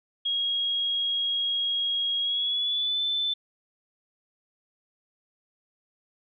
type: tone with pitch glide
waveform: sine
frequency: 3287 to 3523 Hz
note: G#7 to A7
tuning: -19 to +1 cents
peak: -24 dBFS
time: 0.25-3.34 s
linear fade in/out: 10 ms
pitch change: +120 cents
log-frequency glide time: 2.19-3.01 s
effects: none